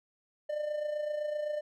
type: tone with amplitude modulation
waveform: triangle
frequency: 599 Hz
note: D5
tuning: 34 cents sharp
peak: -27 dBFS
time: 0.49-1.61 s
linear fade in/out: 10 ms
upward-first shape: sine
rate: 27.8 Hz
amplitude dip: 55%
effects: none